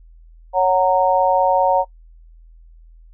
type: chord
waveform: sine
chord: F# major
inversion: second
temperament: just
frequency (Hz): 555 / 740 / 925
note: C#5 / F#5 / A#5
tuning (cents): +2 / 0 / -14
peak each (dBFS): -17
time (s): 0.53-1.85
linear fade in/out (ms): 50
effects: noise-tail reverb RT60 0.1 s tail -22 dB re dry + added 41 Hz sine -42 dBFS peak until 3.13 s